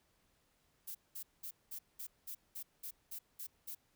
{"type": "noise bursts", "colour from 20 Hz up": "violet", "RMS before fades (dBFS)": -45, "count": 11, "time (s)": [0.87, 3.75], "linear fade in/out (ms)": 10, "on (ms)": 80, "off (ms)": 200, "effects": ["pink hiss -75 dBFS RMS until 3.95 s"]}